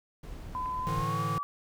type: noise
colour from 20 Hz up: brown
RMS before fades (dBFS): -41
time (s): 0.23-1.03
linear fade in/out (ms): 5
type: tone with pitch glide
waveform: sine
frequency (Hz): 1012 to 1149.1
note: B5 to D6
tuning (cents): +42 to -38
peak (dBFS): -31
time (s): 0.55-1.43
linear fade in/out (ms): 0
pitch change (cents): +220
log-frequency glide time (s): 0.82-1.24
type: click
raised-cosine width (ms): 0.5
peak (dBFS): -31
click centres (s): 0.659
type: chord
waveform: square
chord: A suspended fourth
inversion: none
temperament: equal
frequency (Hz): 110 / 146.83 / 164.81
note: A2 / D3 / E3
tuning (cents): 0 / 0 / 0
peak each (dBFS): -36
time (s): 0.87-1.38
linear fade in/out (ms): 0
effects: none